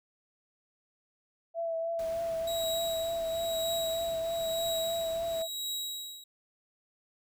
sine tone with vibrato, 663 Hz, E5, 10 cents sharp, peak -30 dBFS, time 1.54-5.48 s, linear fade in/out 50 ms, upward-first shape triangle, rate 3.3 Hz, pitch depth 27 cents each way
pink noise, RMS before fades -49 dBFS, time 1.99-5.42 s, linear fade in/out 0 ms
sawtooth tone with tremolo, 3847 Hz, B7, 46 cents flat, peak -29 dBFS, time 2.47-6.24 s, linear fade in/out 5 ms, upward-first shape triangle, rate 1 Hz, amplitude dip 85%
effects none

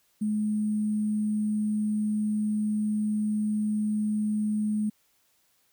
sine tone with sample-and-hold, 212.3 Hz, G#3, 38 cents sharp, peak -24 dBFS, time 0.21-4.9 s, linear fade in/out 10 ms, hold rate 8820 Hz, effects white hiss -68 dBFS RMS until 5.72 s

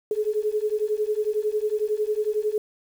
sine beating tone pair, 419.9 / 430.9 Hz, G#4 / A4, +19 / -36 cents, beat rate 11 Hz, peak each -25 dBFS, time 0.11-2.58 s, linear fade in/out 2 ms, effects 8-bit

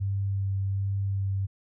sine tone with vibrato, 98 Hz, G2, in tune, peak -25 dBFS, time 0-1.47 s, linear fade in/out 20 ms, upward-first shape sine, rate 1.3 Hz, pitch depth 12 cents each way, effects none

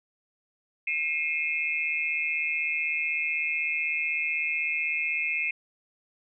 sine tone cluster, 2146 / 2450 / 2606 Hz, C7 / D#7 / E7, +43 / -27 / -20 cents, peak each -30 dBFS, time 0.87-5.51 s, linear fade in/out 5 ms, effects none

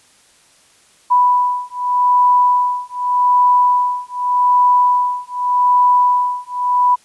sine beating tone pair, 987.8 / 988.64 Hz, B5 / B5, 0 / +2 cents, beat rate 0.84 Hz, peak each -14 dBFS, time 1.1-6.96 s, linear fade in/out 20 ms, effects white hiss -51 dBFS RMS until 7.04 s + resampled to 24000 Hz

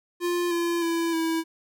square tone with pitch steps, 349.9 / 341.9 / 334.1 / 326.5 Hz, F4 / F4 / E4 / E4, +3 / -37 / +23 / -17 cents, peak -24 dBFS, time 0.2-1.44 s, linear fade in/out 50 ms, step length 310 ms, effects none

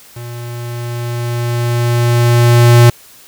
square tone with level ramp, 119.4 Hz, A#2, 42 cents sharp, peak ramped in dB -26 to -3 dBFS, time 0.16-2.9 s, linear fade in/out 5 ms, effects white hiss -41 dBFS RMS until 3.27 s

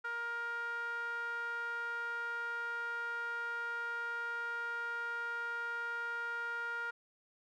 sawtooth tone with band-pass filter, 470.1 Hz, A#4, 15 cents sharp, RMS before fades -39 dBFS, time 0.04-6.91 s, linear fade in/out 10 ms, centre 1400 Hz, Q 5.4, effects none

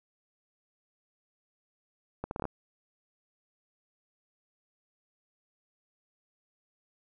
accelerating click train, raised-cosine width 1 ms, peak -20 dBFS, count 7, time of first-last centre 2.24-2.453 s, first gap 71 ms, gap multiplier 0.71, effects none

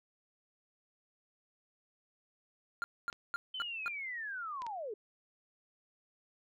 triangle tone bursts, 1396.9 Hz, F6, in tune, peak -31 dBFS, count 5, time 2.82-3.88 s, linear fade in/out 0 ms, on 20 ms, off 240 ms
clicks, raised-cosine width 0.2 ms, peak -30 dBFS, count 3, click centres 3.128 / 4.62 / 4.666 s
sine linear sweep, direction down, 3100 to 391.9 Hz, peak -38 dBFS, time 3.54-4.94 s, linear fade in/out 5 ms
effects none

